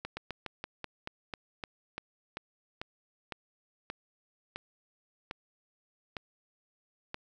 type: slowing click train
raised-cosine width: 0.3 ms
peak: -21 dBFS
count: 18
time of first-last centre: 0.05-7.144 s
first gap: 120 ms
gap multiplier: 1.14
effects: none